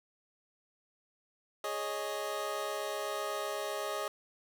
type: chord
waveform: 25% pulse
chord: Ab suspended fourth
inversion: none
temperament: equal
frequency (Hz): 415.3 / 554.4 / 622.3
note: Ab4 / Db5 / Eb5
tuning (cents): 0 / 0 / 0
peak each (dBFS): -36 / -36 / -34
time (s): 1.64-4.08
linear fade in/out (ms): 2
effects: none